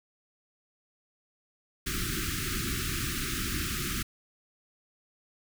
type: band-stop noise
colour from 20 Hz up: pink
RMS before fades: -32 dBFS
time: 1.86-4.03 s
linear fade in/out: 10 ms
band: 390 to 1200 Hz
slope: 96 dB/octave
effects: none